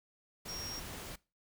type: tone in noise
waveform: sine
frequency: 5588 Hz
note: F8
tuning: in tune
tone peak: -41 dBFS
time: 0.48-0.8 s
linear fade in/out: 10 ms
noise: pink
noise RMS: -45 dBFS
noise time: 0.45-1.16 s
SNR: +1 dB
effects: noise-tail reverb RT60 0.3 s tail -22 dB re dry